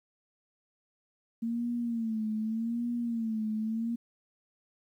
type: tone with vibrato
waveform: sine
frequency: 227.3 Hz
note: A#3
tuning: 43 cents flat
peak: -29 dBFS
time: 1.42-3.96 s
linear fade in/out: 10 ms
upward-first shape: sine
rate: 0.84 Hz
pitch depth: 88 cents each way
effects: 11-bit